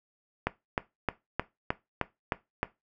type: click train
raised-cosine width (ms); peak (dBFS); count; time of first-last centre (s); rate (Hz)
0.5; -11; 8; 0.47-2.63; 3.24
effects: noise-tail reverb RT60 0.2 s tail -17 dB re dry

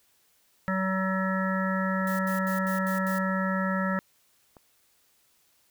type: harmonic tone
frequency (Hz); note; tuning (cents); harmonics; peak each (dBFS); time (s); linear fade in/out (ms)
189.5; F#3; +42; 1 / 3 / 5 / 7 / 9 / 10; -27 / -33 / -37 / -32 / -35 / -37; 0.68-3.99; 0
type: click train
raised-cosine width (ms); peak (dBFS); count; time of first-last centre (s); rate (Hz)
1; -35; 5; 2.02-4.568; 1.57
type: noise bursts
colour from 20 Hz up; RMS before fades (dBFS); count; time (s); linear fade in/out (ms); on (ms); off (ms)
blue; -42; 6; 2.07-3.185; 2; 120; 79
effects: white hiss -66 dBFS RMS until 5.7 s

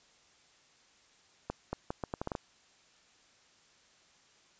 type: accelerating click train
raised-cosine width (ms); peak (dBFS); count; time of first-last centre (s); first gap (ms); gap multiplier
1; -20; 9; 1.5-2.352; 230; 0.76
effects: white hiss -64 dBFS RMS until 4.59 s + resampled to 16000 Hz

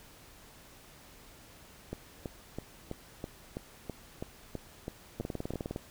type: two click trains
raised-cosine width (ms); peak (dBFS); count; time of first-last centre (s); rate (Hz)
2; -23 / -22; 12 / 12; 1.93-5.537 / 5.2-5.761; 3.05 / 19.6
effects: pink hiss -55 dBFS RMS until 5.9 s

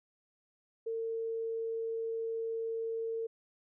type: tone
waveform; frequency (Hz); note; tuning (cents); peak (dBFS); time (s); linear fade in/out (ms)
sine; 453.2; A#4; -49; -33; 0.86-3.27; 10
effects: none

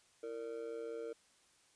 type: tone with amplitude modulation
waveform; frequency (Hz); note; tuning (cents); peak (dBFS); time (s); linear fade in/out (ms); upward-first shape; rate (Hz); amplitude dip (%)
triangle; 459.6; A#4; -25; -35; 0.23-1.13; 5; sine; 125; 85
effects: white hiss -69 dBFS RMS until 1.75 s + resampled to 22050 Hz

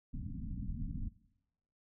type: low-pass noise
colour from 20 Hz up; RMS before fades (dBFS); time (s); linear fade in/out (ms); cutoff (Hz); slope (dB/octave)
pink; -40; 0.13-1.09; 10; 270; 96
effects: noise-tail reverb RT60 0.9 s tail -20 dB re dry

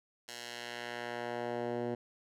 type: tone with band-pass filter sweep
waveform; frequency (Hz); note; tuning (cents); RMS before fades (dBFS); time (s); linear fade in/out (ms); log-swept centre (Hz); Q
10% pulse; 120; B2; -49; -39; 0.28-1.95; 5; 5600 to 330; 0.74
effects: none

